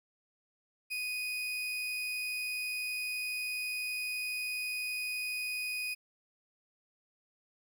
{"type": "tone", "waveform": "35% pulse", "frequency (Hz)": 2489, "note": "D#7", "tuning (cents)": 0, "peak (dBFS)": -32, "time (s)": [0.9, 5.95], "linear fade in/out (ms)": 20, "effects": ["12-bit"]}